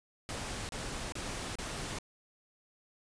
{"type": "noise bursts", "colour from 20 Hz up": "pink", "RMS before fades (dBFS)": -39, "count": 4, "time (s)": [0.29, 1.986], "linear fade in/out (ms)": 0, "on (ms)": 400, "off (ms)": 32, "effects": ["resampled to 22050 Hz"]}